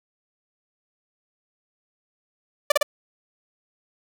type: tone with echo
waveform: sawtooth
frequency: 587.3 Hz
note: D5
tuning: in tune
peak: -9 dBFS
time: 2.7-2.72 s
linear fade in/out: 5 ms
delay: 55 ms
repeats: 2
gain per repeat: -2 dB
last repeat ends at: 2.83 s
effects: none